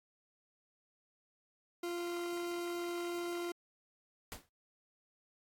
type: tone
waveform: 40% pulse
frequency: 347 Hz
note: F4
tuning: 11 cents flat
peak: -36 dBFS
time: 1.83-3.52 s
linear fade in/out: 5 ms
type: noise with exponential decay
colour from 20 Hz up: pink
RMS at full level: -41 dBFS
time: 4.32-4.49 s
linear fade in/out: 0 ms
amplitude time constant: 35 ms
effects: AAC 64 kbps